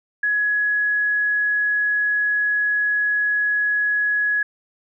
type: tone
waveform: sine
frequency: 1680 Hz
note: G#6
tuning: 19 cents sharp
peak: -17 dBFS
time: 0.23-4.43 s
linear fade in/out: 5 ms
effects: none

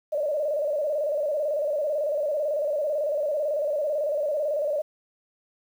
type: tone with vibrato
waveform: sine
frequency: 592 Hz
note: D5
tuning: 14 cents sharp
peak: -23 dBFS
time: 0.12-4.82 s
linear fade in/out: 10 ms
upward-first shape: square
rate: 18 Hz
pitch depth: 74 cents each way
effects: 9-bit

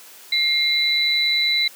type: tone pair together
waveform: sine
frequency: 2118 / 3975 Hz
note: C7 / B7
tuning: +21 / +10 cents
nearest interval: major seventh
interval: 1089 cents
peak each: -21 / -18 dBFS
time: 0.32-1.68 s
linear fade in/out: 5 ms
effects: white hiss -44 dBFS RMS until 1.75 s + high-pass 300 Hz 12 dB/octave

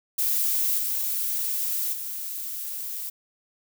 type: noise with level steps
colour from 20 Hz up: violet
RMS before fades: -24 / -27 / -33 dBFS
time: 0.18-3.1 s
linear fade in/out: 10 ms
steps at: 0.77 / 1.92 s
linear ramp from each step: 20 ms
effects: none

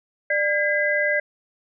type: tone cluster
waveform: sine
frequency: 595 / 1619 / 2016 Hz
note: D5 / G#6 / B6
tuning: +22 / -45 / +35 cents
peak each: -23 dBFS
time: 0.3-1.2 s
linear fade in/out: 5 ms
effects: none

